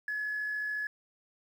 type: tone with amplitude modulation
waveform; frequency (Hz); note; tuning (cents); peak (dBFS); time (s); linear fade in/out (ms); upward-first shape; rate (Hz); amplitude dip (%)
sine; 1700; G#6; +40; -29; 0.08-0.87; 2; sine; 54; 30
effects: tanh soft clip ceiling -27 dBFS + 10-bit